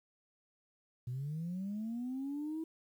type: linear sweep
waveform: sine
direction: up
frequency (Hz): 119.2 to 325.8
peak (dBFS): -35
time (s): 1.07-2.64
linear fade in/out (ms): 5
effects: tanh soft clip ceiling -33 dBFS + 11-bit